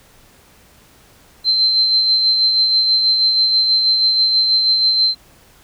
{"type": "tone with tremolo", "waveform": "sine", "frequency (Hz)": 4106, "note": "C8", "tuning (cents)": -33, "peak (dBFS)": -10, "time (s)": [1.44, 5.15], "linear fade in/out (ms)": 50, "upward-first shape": "sine", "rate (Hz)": 6.2, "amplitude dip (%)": 35, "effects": ["pink hiss -49 dBFS RMS until 5.63 s"]}